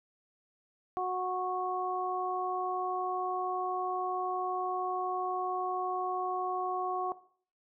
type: harmonic tone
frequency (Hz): 367.4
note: F#4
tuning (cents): -12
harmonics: 1 / 2 / 3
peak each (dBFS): -36 / -32 / -36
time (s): 0.97-7.12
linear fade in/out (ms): 0
effects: noise-tail reverb RT60 0.5 s tail -17 dB re dry